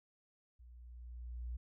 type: tone with level ramp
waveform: sine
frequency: 60.1 Hz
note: B1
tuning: 46 cents flat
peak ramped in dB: -55 to -38 dBFS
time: 0.59-1.57 s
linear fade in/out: 10 ms
effects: none